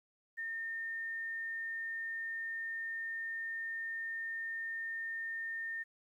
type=tone; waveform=sine; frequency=1820 Hz; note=A#6; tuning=42 cents flat; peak=-37 dBFS; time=0.37-5.84 s; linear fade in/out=20 ms; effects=12-bit